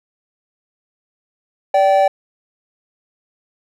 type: tone pair together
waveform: triangle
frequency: 581 / 774.2 Hz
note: D5 / G5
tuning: -19 / -22 cents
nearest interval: perfect fourth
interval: 497 cents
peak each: -11 dBFS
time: 1.74-2.08 s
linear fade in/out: 5 ms
effects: none